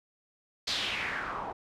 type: noise with low-pass filter sweep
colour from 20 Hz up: white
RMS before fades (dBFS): -34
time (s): 0.67-1.53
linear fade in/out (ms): 10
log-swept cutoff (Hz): 4600 to 810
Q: 3.2
effects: none